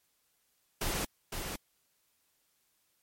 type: noise with echo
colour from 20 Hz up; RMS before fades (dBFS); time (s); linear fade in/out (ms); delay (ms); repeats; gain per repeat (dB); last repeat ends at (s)
pink; -33; 0.81-1.05; 5; 510; 1; -5; 1.56
effects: white hiss -74 dBFS RMS until 3.02 s + MP3 64 kbps